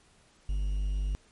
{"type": "tone with quantisation", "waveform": "triangle", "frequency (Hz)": 49.71, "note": "G1", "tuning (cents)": 25, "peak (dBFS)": -25, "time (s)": [0.49, 1.15], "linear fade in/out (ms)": 0, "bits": 9, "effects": ["pink hiss -62 dBFS RMS until 1.31 s", "MP3 48 kbps"]}